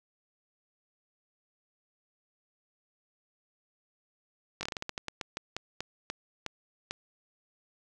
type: slowing click train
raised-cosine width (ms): 0.2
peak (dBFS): -17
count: 17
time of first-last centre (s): 4.61-6.91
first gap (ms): 20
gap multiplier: 1.23
effects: none